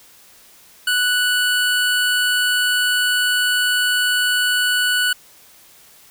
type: tone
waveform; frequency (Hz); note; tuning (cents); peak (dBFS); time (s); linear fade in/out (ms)
25% pulse; 1480; F#6; 0; -12; 0.87-5.13; 5
effects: white hiss -48 dBFS RMS until 6.1 s